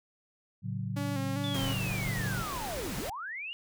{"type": "chord", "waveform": "sine", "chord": "F# minor", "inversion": "first", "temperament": "just", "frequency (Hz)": [111, 138.75, 185], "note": ["A2", "C#3", "F#3"], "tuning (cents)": [16, 2, 0], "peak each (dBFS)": [-35, -37, -37], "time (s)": [0.62, 2.45], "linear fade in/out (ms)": 50}
{"type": "tone with vibrato", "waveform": "sawtooth", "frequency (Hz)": 277.2, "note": "C#4", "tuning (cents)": 0, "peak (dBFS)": -30, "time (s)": [0.96, 1.74], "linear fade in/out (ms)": 10, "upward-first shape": "square", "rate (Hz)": 2.5, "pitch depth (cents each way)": 42}
{"type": "linear two-way sweep", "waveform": "sine", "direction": "down then up", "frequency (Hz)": [3520, 106.7, 2910], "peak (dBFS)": -36, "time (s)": [1.44, 3.53], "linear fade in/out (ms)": 0, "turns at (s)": 2.97}
{"type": "noise", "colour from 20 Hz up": "pink", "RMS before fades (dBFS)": -38, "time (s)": [1.54, 3.1], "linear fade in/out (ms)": 5}
{"effects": []}